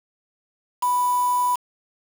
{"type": "tone with quantisation", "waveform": "sine", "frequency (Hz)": 987.8, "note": "B5", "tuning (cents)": 0, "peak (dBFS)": -18, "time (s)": [0.82, 1.56], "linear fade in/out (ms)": 10, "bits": 5, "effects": []}